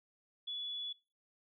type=tone; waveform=sine; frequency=3418 Hz; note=G#7; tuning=49 cents sharp; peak=-38 dBFS; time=0.47-0.93 s; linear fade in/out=10 ms; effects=noise-tail reverb RT60 0.4 s tail -26 dB re dry